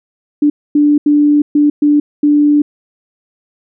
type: tone bursts at uneven times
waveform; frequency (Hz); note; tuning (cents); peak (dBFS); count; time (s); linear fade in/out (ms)
sine; 294; D4; +2; -6; 6; 0.42-0.5 / 0.75-0.98 / 1.06-1.42 / 1.55-1.7 / 1.82-2 / 2.23-2.62; 5
effects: none